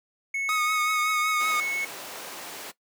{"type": "tone", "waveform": "triangle", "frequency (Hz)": 2200, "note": "C#7", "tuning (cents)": -14, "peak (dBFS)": -24, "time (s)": [0.34, 1.85], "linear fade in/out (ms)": 5}
{"type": "tone with vibrato", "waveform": "45% pulse", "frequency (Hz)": 1244.5, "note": "D#6", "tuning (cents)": 0, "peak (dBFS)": -25, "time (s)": [0.49, 1.6], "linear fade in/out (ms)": 0, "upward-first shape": "triangle", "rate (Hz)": 5.3, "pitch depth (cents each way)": 40}
{"type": "noise", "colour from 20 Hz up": "pink", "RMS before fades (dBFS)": -37, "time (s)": [1.39, 2.72], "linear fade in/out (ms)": 20}
{"effects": ["noise-tail reverb RT60 0.1 s tail -17 dB re dry", "high-pass 400 Hz 12 dB/octave"]}